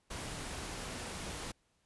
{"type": "noise", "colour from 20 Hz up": "pink", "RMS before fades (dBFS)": -42, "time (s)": [0.1, 1.52], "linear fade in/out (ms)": 10, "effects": ["pink hiss -75 dBFS RMS until 1.85 s", "resampled to 24000 Hz"]}